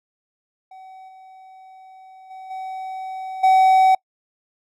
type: tone with level steps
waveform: triangle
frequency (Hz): 757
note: F#5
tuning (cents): +39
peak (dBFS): -37 / -40 / -33 / -26 / -9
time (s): 0.71-3.95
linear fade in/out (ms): 5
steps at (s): 1.08 / 2.3 / 2.5 / 3.43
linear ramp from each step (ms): 10
effects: noise-tail reverb RT60 0.1 s tail -26 dB re dry